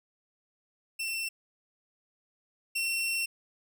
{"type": "tone pair in turn", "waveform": "sawtooth", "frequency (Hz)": [2695, 2714], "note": ["E7", "E7"], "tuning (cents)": [38, 50], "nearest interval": "unison", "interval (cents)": 12, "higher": "second", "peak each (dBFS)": [-28, -25], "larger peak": "second", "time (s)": [[0.99, 1.29], [2.75, 3.26]], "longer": "second", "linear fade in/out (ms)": 10, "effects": []}